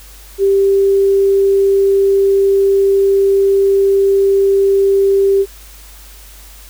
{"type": "tone", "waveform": "sine", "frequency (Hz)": 393, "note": "G4", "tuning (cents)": 4, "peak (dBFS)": -8, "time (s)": [0.38, 5.46], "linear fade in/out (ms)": 50, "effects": ["added 50 Hz sine -37 dBFS peak until 6.69 s", "white hiss -40 dBFS RMS until 6.69 s"]}